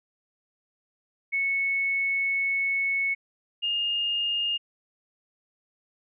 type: tone pair in turn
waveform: sine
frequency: 2206 / 2832 Hz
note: C#7 / F7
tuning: -9 / +23 cents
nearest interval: major third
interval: 432 cents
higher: second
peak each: -23 / -24 dBFS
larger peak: first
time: 1.32-3.15 / 3.62-4.58 s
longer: first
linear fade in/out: 20 ms
effects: none